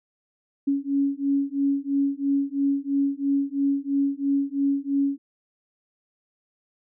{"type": "beating tone pair", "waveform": "sine", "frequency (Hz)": [277.2, 280.2], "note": ["C#4", "C#4"], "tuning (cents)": [0, 19], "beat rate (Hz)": 3, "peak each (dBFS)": -24, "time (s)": [0.67, 5.18], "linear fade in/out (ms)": 10, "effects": []}